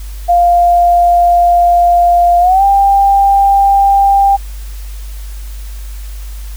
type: tone with pitch glide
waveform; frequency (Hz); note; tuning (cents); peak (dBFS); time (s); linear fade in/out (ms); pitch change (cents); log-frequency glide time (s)
sine; 698.5 to 793.1; F5 to G5; 0 to +20; -5; 0.28-4.37; 20; +220; 2.4-2.63
effects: added 50 Hz sine -22 dBFS peak until 6.56 s + white hiss -38 dBFS RMS until 6.56 s